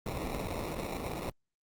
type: noise with sample-and-hold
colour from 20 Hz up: pink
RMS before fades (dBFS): -36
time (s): 0.06-1.3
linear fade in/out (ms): 2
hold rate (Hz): 1575
effects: Opus 32 kbps